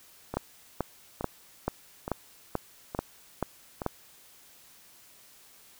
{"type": "two click trains", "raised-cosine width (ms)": 1, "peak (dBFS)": [-13, -19], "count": [9, 5], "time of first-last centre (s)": [[0.37, 3.863], [0.34, 3.818]], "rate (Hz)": [2.29, 1.15], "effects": ["white hiss -56 dBFS RMS until 5.79 s"]}